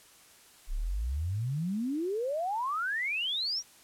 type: exponential sweep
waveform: sine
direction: up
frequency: 30.19 to 5920 Hz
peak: -29 dBFS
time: 0.67-3.63 s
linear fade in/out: 50 ms
effects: white hiss -57 dBFS RMS until 3.83 s + low-pass 12000 Hz 12 dB/octave